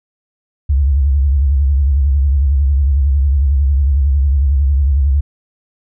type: tone with vibrato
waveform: sine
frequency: 69.3 Hz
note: C#2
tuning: in tune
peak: -9 dBFS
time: 0.69-5.21 s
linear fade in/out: 10 ms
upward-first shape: sine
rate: 11 Hz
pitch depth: 120 cents each way
effects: none